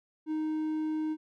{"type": "tone", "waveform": "triangle", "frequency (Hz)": 311.1, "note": "D#4", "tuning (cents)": 0, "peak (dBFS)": -27, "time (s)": [0.26, 1.17], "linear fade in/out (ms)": 50, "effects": []}